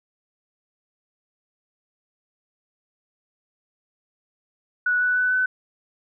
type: tone with pitch steps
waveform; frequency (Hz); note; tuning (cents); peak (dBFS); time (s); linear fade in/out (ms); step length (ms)
sine; 1472 / 1484 / 1496 / 1508.1; F#6 / F#6 / F#6 / F#6; -9 / +5 / +19 / +33; -18; 4.86-5.46; 5; 150
effects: none